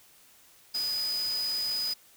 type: tone in noise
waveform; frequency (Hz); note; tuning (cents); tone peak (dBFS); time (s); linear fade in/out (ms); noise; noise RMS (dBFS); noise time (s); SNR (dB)
sine; 4978; D#8; 0; -28; 0.74-1.94; 10; white; -41; 0.74-1.94; +10
effects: white hiss -58 dBFS RMS until 2.16 s